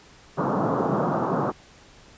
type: band-pass noise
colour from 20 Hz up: pink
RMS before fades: -24 dBFS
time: 0.37-1.52 s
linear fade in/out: 20 ms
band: 130 to 1300 Hz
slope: 48 dB/octave
effects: pink hiss -51 dBFS RMS until 2.17 s + resampled to 16000 Hz